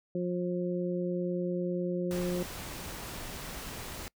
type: harmonic tone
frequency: 178 Hz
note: F3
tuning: 33 cents sharp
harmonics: 1 / 2 / 3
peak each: -32 / -33 / -36 dBFS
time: 0.15-2.43 s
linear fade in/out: 2 ms
type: noise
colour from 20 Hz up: pink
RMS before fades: -41 dBFS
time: 2.11-4.08 s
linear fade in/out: 0 ms
effects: noise-tail reverb RT60 0.1 s tail -25 dB re dry